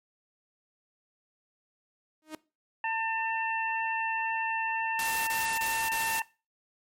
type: tone with exponential growth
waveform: sawtooth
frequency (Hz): 311.1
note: D#4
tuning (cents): 0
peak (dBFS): -30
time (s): 2.22-2.35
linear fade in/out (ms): 2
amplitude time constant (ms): 27
type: harmonic tone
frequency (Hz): 898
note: A5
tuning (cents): +35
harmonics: 1 / 2 / 3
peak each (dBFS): -30 / -33 / -35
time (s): 2.84-6.22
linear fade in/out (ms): 2
type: noise bursts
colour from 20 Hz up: white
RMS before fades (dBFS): -34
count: 4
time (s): 4.99-6.197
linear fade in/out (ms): 2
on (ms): 280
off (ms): 29
effects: noise-tail reverb RT60 0.3 s tail -20 dB re dry + MP3 64 kbps